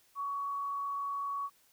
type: tone with frequency modulation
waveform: sine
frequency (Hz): 1123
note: C#6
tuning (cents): +22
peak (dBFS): -33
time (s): 0.15-1.5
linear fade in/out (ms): 50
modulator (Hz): 45.4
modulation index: 0.21
effects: white hiss -67 dBFS RMS until 1.72 s